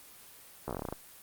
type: slowing click train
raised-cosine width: 1 ms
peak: -21 dBFS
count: 11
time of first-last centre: 0.68-0.926 s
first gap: 14 ms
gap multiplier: 1.12
effects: white hiss -53 dBFS RMS until 1.22 s + Opus 24 kbps